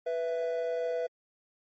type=tone pair together; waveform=triangle; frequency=493.9 / 662.9 Hz; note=B4 / E5; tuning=0 / +10 cents; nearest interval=perfect fourth; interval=510 cents; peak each=-28 / -31 dBFS; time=0.06-1.07 s; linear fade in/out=10 ms; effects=tanh soft clip ceiling -19 dBFS + MP3 32 kbps

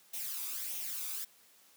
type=noise with flanger; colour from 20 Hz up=blue; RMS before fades=-39 dBFS; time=0.13-1.25 s; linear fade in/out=10 ms; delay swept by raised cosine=0.32 to 0.85 ms; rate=1.6 Hz; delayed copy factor=+0.55; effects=white hiss -63 dBFS RMS until 1.76 s + high-pass 150 Hz 12 dB/octave

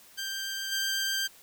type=tone with level steps; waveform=15% pulse; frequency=1577 Hz; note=G6; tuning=10 cents sharp; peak=-26 / -21 dBFS; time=0.17-1.28 s; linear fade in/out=20 ms; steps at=0.71 s; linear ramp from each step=20 ms; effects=white hiss -55 dBFS RMS until 1.42 s

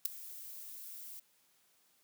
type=noise with ADSR envelope; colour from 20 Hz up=violet; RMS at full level=-28 dBFS; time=0.05-1.2 s; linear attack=6 ms; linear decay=8 ms; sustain=-20 dB; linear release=10 ms; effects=white hiss -71 dBFS RMS until 2.03 s + high-pass 100 Hz 12 dB/octave

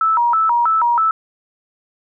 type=tone with vibrato; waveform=sine; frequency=1117 Hz; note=C#6; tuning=13 cents sharp; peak=-12 dBFS; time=0.01-1.11 s; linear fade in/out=2 ms; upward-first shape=square; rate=3.1 Hz; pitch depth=280 cents each way; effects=none

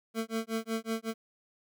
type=tone with tremolo; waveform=25% pulse; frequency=224.5 Hz; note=A3; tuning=35 cents sharp; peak=-25 dBFS; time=0.14-1.14 s; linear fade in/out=50 ms; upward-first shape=sine; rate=5.4 Hz; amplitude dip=100%; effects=none

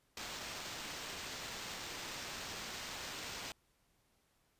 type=noise with sample-and-hold; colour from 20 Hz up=white; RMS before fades=-45 dBFS; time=0.17-3.52 s; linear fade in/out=2 ms; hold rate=11025 Hz; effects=pink hiss -75 dBFS RMS until 4.59 s + resampled to 32000 Hz

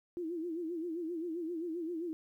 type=tone with vibrato; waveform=sine; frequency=335.1 Hz; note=E4; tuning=29 cents sharp; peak=-35 dBFS; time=0.17-2.13 s; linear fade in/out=0 ms; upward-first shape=sine; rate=7.6 Hz; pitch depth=110 cents each way; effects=12-bit

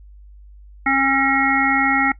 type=harmonic tone; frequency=271.4 Hz; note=C#4; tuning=36 cents flat; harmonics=1 / 3 / 5 / 7 / 8; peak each=-21 / -21 / -21 / -21 / -21 dBFS; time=0.86-2.12 s; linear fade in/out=5 ms; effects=noise-tail reverb RT60 0.1 s tail -19 dB re dry + added 50 Hz sine -40 dBFS peak until 2.19 s

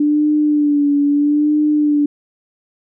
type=tone with vibrato; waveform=sine; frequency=293.7 Hz; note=D4; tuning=in tune; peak=-11 dBFS; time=0-2.06 s; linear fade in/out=5 ms; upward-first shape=sine; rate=0.77 Hz; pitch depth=43 cents each way; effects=none

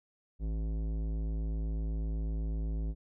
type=tone with tanh clipping; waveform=sine; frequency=54 Hz; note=A1; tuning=32 cents flat; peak=-33 dBFS; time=0.39-2.95 s; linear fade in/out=50 ms; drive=15 dB; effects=none

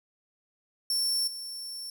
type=tone with level steps; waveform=sawtooth; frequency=5430 Hz; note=F8; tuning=50 cents flat; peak=-23 / -34 dBFS; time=0.9-1.9 s; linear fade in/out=2 ms; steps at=1.27 s; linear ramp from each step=10 ms; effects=none

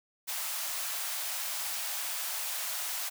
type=high-pass noise; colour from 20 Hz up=white; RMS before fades=-35 dBFS; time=0.27-3.1 s; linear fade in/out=20 ms; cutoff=590 Hz; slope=48 dB/octave; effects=none

